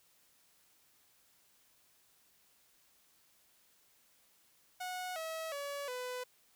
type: tone with pitch steps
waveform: sawtooth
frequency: 732 / 644.6 / 567.7 / 500 Hz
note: F#5 / E5 / C#5 / B4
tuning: -19 / -39 / +41 / +21 cents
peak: -35 dBFS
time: 4.8-6.24 s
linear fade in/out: 10 ms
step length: 360 ms
effects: white hiss -69 dBFS RMS until 6.55 s